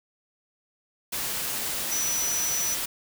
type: tone in noise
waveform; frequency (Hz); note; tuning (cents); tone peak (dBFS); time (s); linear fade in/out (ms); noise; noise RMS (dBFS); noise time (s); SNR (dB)
sine; 5920; F#8; 0; -26; 1.91-2.75; 10; white; -30; 1.12-2.86; +1
effects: none

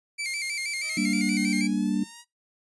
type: tone with vibrato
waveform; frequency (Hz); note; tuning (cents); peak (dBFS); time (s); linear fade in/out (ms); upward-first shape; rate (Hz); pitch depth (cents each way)
sawtooth; 2222; C#7; +4; -25; 0.18-1.68; 20; square; 6.3; 72
type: noise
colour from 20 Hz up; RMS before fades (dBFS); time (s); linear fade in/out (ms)
violet; -38; 0.24-1.6; 5
type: linear sweep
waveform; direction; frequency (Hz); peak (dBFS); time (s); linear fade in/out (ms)
5% pulse; up; 614 to 960; -32; 0.81-2.25; 50
type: chord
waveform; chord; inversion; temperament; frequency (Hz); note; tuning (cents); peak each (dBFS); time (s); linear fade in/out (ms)
sine; G minor; none; equal; 196 / 233.1 / 293.7; G3 / Bb3 / D4; 0 / 0 / 0; -27; 0.97-2.04; 5
effects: noise-tail reverb RT60 0.2 s tail -22 dB re dry + resampled to 24000 Hz

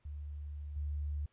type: tone with level steps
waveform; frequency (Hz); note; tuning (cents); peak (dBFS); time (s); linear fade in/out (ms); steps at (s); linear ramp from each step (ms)
sine; 73.42; D2; 0; -40 / -34; 0.05-1.26; 5; 0.76; 5
effects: pink hiss -75 dBFS RMS until 1.32 s + resampled to 8000 Hz

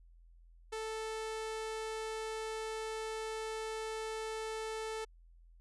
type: tone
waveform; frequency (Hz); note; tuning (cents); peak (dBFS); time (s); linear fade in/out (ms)
sawtooth; 440; A4; 0; -34; 0.72-5.05; 10
effects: added 42 Hz sine -57 dBFS peak until 5.6 s + resampled to 24000 Hz

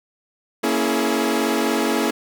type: chord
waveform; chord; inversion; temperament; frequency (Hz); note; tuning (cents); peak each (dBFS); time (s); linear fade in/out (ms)
sawtooth; A# half-diminished seventh; none; equal with one note detuned; 233.1 / 277.2 / 329.6 / 422.3; A#3 / C#4 / E4 / G#4; 0 / 0 / 0 / +29; -20; 0.63-2.11; 10
effects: none

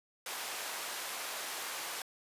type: high-pass noise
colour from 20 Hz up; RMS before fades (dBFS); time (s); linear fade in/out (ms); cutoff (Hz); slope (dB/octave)
pink; -40; 0.26-2.02; 2; 740; 12
effects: resampled to 32000 Hz

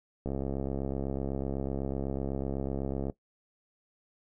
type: click train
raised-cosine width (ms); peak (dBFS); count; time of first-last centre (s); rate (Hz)
2; -20; 194; 0.26-3.098; 68
effects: noise-tail reverb RT60 0.1 s tail -17 dB re dry

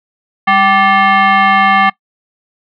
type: tone with frequency modulation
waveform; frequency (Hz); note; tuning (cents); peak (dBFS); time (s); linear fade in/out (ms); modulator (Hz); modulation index
sine; 199.1; G3; +27; -6; 0.47-1.9; 10; 973; 2
effects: noise-tail reverb RT60 0.1 s tail -21 dB re dry

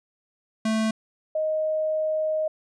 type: tone pair in turn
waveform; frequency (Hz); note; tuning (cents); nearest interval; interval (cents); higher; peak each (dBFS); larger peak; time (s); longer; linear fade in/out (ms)
square / sine; 220 / 624; A3 / D#5; 0 / +5; octave + tritone; 1805; second; -22; neither; 0.65-0.91 / 1.35-2.48; second; 5
effects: resampled to 22050 Hz

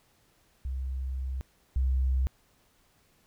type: tone pair in turn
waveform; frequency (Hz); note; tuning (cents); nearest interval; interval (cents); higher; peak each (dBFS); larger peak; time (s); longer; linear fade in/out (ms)
sine; 65.41 / 64.96; C2 / C2; 0 / -12; unison; 12; first; -30 / -23; second; 0.65-1.41 / 1.76-2.27; first; 0
effects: pink hiss -66 dBFS RMS until 3.26 s

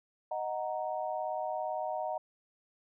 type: chord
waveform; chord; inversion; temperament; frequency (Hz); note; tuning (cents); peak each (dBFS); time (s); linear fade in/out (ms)
sine; D# minor; none; equal; 622.3 / 740 / 932.3; D#5 / F#5 / A#5; 0 / 0 / 0; -36 / -36 / -39; 0.31-2.18; 5
effects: none

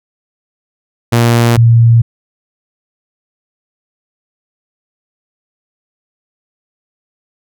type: tone pair in turn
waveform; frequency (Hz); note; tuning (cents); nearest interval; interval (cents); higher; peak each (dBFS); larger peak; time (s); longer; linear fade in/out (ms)
sawtooth / sine; 117.8 / 116.18; A#2 / A#2; +19 / -5; unison; 24; first; -3; neither; 1.12-1.57 / 1.57-2.02; neither; 10
effects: none

